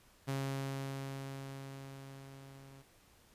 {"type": "tone with level ramp", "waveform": "sawtooth", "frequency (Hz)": 136.1, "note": "C#3", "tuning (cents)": -31, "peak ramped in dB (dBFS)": [-30, -50], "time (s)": [0.27, 2.83], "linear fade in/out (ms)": 20, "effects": ["pink hiss -65 dBFS RMS until 3.34 s", "resampled to 32000 Hz"]}